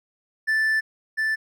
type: tone pair in turn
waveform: triangle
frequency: 1760 / 1760 Hz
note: A6 / A6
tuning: 0 / 0 cents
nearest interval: unison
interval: 0 cents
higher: neither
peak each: -17 / -19 dBFS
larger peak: first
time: 0.47-0.81 / 1.17-1.36 s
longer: first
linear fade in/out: 20 ms
effects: none